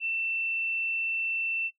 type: tone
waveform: sine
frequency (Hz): 2681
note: E7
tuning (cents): +29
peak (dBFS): -27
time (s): 0-1.71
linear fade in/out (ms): 50
effects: noise-tail reverb RT60 0.1 s tail -19 dB re dry